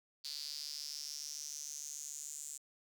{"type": "tone with high-pass filter sweep", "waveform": "square", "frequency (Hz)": 73.42, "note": "D2", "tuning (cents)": 0, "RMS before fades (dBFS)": -45, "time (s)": [0.24, 2.58], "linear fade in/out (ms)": 10, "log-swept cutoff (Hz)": [4500, 7500], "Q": 6.8, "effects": []}